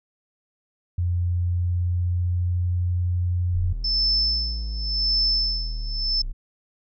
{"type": "tone with pitch glide", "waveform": "sine", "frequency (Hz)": [87.9, 88.82], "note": ["F2", "F2"], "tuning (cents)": [12, 30], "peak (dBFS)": -20, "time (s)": [0.98, 3.73], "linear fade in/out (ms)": 5, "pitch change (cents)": 18, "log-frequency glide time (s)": [1.15, 2.66]}
{"type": "linear two-way sweep", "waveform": "triangle", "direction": "up then down", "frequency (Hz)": [30.87, 58.27, 30.87], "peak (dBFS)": -24, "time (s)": [3.53, 6.33], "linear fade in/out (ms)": 20, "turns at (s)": 4.34}
{"type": "tone with tremolo", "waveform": "sine", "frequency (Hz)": 5274, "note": "E8", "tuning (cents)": 0, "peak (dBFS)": -18, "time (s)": [3.84, 6.22], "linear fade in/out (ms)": 5, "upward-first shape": "sine", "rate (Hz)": 0.9, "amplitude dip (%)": 90}
{"effects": []}